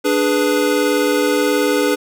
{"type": "chord", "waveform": "square", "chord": "G# diminished", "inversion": "second", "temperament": "equal", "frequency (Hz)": [293.7, 415.3, 493.9], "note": ["D4", "G#4", "B4"], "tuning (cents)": [0, 0, 0], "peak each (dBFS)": -19, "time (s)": [0.04, 1.96], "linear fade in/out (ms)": 20, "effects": []}